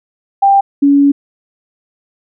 sine tone pair in turn, 791 / 282.3 Hz, G5 / C#4, +15 / +32 cents, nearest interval octave + tritone, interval 1783 cents, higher first, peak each -5 dBFS, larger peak neither, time 0.42-0.61 / 0.82-1.12 s, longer second, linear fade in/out 10 ms, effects none

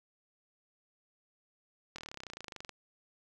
slowing click train, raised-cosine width 0.2 ms, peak -26 dBFS, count 23, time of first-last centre 1.96-2.693 s, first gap 24 ms, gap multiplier 1.03, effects 11-bit

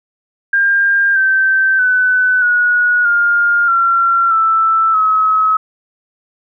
sine tone with pitch steps, 1602 / 1551.9 / 1503.4 / 1456.4 / 1410.8 / 1366.7 / 1324 / 1282.6 Hz, G6 / G6 / F#6 / F#6 / F6 / F6 / E6 / E6, +37 / -18 / +27 / -28 / +17 / -38 / +7 / -48 cents, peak -9 dBFS, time 0.53-5.57 s, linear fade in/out 5 ms, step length 630 ms, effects none

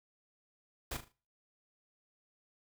pink noise with echo, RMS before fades -39 dBFS, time 0.91-0.97 s, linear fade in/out 5 ms, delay 38 ms, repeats 4, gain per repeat -9 dB, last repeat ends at 1.122 s, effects noise-tail reverb RT60 0.4 s tail -23 dB re dry

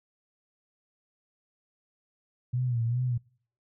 sine tone with vibrato, 120.8 Hz, B2, 38 cents flat, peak -25 dBFS, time 2.53-3.18 s, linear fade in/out 10 ms, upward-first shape sine, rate 2.5 Hz, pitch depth 87 cents each way, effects noise-tail reverb RT60 0.5 s tail -25 dB re dry

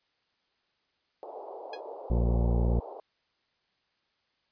pink band-pass noise, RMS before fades -42 dBFS, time 1.23-3 s, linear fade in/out 0 ms, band 390 to 900 Hz, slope 48 dB/octave
10% pulse tone with exponential decay, 830.6 Hz, G#5, in tune, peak -29 dBFS, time 1.73-1.81 s, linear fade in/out 5 ms, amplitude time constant 17 ms
harmonic tone, 58.27 Hz, A#1, in tune, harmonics 1 / 2 / 3 / 4 / 6 / 7 / 8 / 9 / 10, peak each -24 / -30 / -34 / -36 / -40 / -41 / -42 / -43 / -44 dBFS, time 2.1-2.8 s, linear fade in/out 5 ms
effects white hiss -74 dBFS RMS until 4.51 s + resampled to 11025 Hz

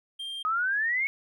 triangle tone, 3185 Hz, G7, 27 cents sharp, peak -32 dBFS, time 0.19-0.43 s, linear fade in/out 10 ms
sine exponential sweep, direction up, 1244.5 to 2221 Hz, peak -24 dBFS, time 0.45-1.07 s, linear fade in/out 0 ms
effects none

